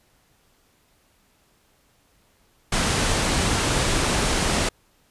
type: low-pass noise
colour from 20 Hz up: pink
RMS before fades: -22 dBFS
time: 2.72-4.69 s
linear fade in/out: 5 ms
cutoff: 9900 Hz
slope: 48 dB/octave
effects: pink hiss -62 dBFS RMS until 5.1 s + resampled to 32000 Hz